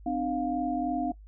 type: tone cluster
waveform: sine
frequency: 258.4 / 301.6 / 704 Hz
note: C4 / D4 / F5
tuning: -21 / +46 / +14 cents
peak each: -31 dBFS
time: 0.06-1.12 s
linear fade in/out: 5 ms
effects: noise-tail reverb RT60 0.1 s tail -19 dB re dry + added 51 Hz sine -46 dBFS peak until 1.27 s